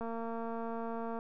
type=click train; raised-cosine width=1 ms; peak=-27 dBFS; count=271; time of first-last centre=0.01-1.189 s; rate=229 Hz; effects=none